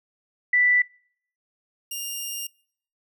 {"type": "tone pair in turn", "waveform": ["sine", "10% pulse"], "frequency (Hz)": [1975.5, 2817], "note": ["B6", "F7"], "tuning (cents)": [0, 14], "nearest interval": "tritone", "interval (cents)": 614, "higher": "second", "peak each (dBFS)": [-16, -21], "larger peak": "first", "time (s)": [[0.53, 0.82], [1.91, 2.47]], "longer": "second", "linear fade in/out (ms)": 5, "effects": ["noise-tail reverb RT60 0.6 s tail -25 dB re dry"]}